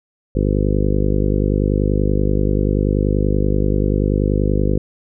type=harmonic tone; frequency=50.4 Hz; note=G1; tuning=49 cents sharp; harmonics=1 / 2 / 3 / 4 / 5 / 6 / 7 / 8 / 9 / 10; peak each=-18 / -21 / -23 / -24 / -25 / -26 / -26 / -27 / -28 / -28 dBFS; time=0.35-4.78 s; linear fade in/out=5 ms; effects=none